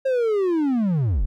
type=linear sweep; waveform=triangle; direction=down; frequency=541 to 31.03 Hz; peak=-16 dBFS; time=0.05-1.26 s; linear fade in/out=10 ms; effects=none